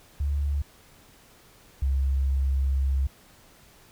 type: tone pair in turn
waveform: sine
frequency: 71.5 / 67.49 Hz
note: D2 / C#2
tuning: -46 / -46 cents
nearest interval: minor second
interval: 100 cents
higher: first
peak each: -23 / -21 dBFS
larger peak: second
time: 0.2-0.62 / 1.82-3.07 s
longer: second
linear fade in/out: 5 ms
effects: pink hiss -55 dBFS RMS until 3.91 s